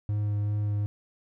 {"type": "tone with vibrato", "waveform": "triangle", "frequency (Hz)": 103.83, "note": "G#2", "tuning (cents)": 0, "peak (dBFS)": -23, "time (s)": [0.09, 0.86], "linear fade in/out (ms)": 0, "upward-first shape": "sine", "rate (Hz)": 2.6, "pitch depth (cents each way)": 12, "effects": []}